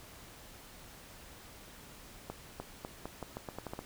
accelerating click train, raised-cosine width 1 ms, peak -25 dBFS, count 11, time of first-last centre 2.3-3.791 s, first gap 300 ms, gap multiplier 0.83, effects pink hiss -53 dBFS RMS until 3.85 s

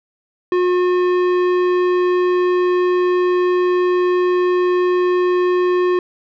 triangle tone with tanh clipping, 360.3 Hz, F#4, 46 cents flat, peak -15 dBFS, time 0.52-5.99 s, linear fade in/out 2 ms, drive 18 dB, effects none

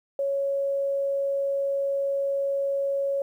sine tone, 554.4 Hz, C#5, in tune, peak -23 dBFS, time 0.19-3.22 s, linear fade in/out 2 ms, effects 10-bit

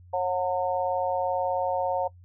harmonic tone, 181.7 Hz, F#3, 31 cents flat, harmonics 3 / 4 / 5, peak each -27 / -28 / -29 dBFS, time 0.13-2.08 s, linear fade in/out 10 ms, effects noise-tail reverb RT60 0.1 s tail -22 dB re dry + added 89 Hz sine -48 dBFS peak until 2.24 s

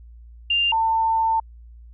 sine tone pair in turn, 2794 / 896.5 Hz, F7 / A5, 0 / +32 cents, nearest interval octave + minor sixth, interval 1968 cents, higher first, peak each -17 / -17 dBFS, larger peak neither, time 0.5-0.72 / 0.72-1.4 s, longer second, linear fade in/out 5 ms, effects added 58 Hz sine -41 dBFS peak until 1.93 s

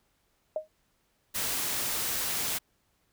sine tone with exponential decay, 622.3 Hz, D#5, in tune, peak -24 dBFS, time 0.56-0.68 s, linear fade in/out 2 ms, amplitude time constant 25 ms
white noise, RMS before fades -31 dBFS, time 1.34-2.59 s, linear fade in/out 20 ms
effects pink hiss -72 dBFS RMS until 3.12 s

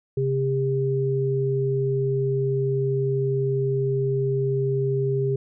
sine tone pair together, 134 / 401.5 Hz, C3 / G4, +42 / +41 cents, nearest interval octave + perfect fifth, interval 1899 cents, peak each -23 dBFS, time 0.17-5.36 s, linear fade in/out 5 ms, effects none

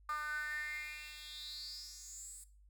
10% pulse tone with high-pass filter sweep, 301 Hz, D4, 43 cents sharp, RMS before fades -45 dBFS, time 0.09-2.44 s, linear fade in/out 2 ms, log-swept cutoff 1200 to 8900 Hz, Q 7.8, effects noise-tail reverb RT60 0.4 s tail -17 dB re dry + added 50 Hz sine -60 dBFS peak until 2.69 s

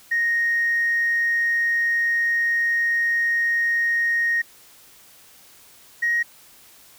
sine tone pair in turn, 1864.7 / 1883.1 Hz, A#6 / A#6, 0 / +17 cents, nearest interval unison, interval 17 cents, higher second, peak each -17 dBFS, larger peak neither, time 0.11-4.42 / 6.02-6.23 s, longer first, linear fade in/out 10 ms, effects tanh soft clip ceiling -14 dBFS + white hiss -50 dBFS RMS until 6.98 s

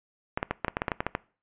clicks, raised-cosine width 0.5 ms, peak -11 dBFS, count 12, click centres 0.375 / 0.429 / 0.51 / 0.647 / 0.682 / 0.769 / 0.819 / 0.882 / 0.918 / 1.005 / 1.066 / 1.151 s, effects noise-tail reverb RT60 0.4 s tail -22 dB re dry + resampled to 8000 Hz

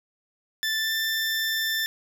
20% pulse tone with pitch glide, 1762 to 1777.3 Hz, A6 to A6, +2 to +17 cents, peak -19 dBFS, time 0.63-1.86 s, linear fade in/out 0 ms, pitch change +15 cents, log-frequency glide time 0.78-0.93 s, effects none

